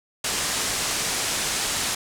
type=low-pass noise; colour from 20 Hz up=white; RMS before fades=-26 dBFS; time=0.24-1.95 s; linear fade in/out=5 ms; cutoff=9300 Hz; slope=24 dB/octave; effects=none